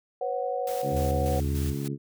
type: chord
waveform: sine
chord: B suspended second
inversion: none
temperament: equal with one note detuned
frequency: 493.9 / 545.2 / 740 Hz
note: B4 / C#5 / F#5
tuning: 0 / -29 / 0 cents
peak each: -31 dBFS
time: 0.21-1.4 s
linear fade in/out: 5 ms
type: noise with tremolo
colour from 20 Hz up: white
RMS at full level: -41 dBFS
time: 0.67-1.88 s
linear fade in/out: 2 ms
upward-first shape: square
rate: 3.4 Hz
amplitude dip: 50%
type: harmonic tone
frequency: 70.2 Hz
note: C#2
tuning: 22 cents sharp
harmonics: 2 / 3 / 4 / 5 / 6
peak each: -31 / -36 / -35 / -38 / -41 dBFS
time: 0.82-1.98 s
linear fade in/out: 50 ms
type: tone with pitch glide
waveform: sine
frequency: 77.4 to 78.3 Hz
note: D#2 to D#2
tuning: -9 to +11 cents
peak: -26 dBFS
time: 0.91-1.75 s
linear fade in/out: 50 ms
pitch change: +20 cents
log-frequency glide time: 1.13-1.44 s
effects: none